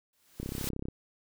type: noise with exponential growth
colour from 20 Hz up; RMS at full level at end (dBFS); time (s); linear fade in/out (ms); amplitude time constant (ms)
white; -35; 0.13-0.69; 1; 120
type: click train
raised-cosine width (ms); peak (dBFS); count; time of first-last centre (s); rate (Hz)
3; -23; 17; 0.4-0.885; 33
effects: none